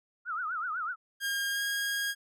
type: tone with vibrato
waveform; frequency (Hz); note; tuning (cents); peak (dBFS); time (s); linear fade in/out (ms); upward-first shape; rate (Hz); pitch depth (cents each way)
sine; 1353; E6; +45; -31; 0.25-0.96; 50; triangle; 8; 210
type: tone with pitch glide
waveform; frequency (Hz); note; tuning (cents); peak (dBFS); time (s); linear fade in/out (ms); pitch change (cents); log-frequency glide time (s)
sawtooth; 1616 to 1632.9; G#6 to G#6; -48 to -30; -26; 1.2-2.15; 50; +18; 1.51-1.61
effects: none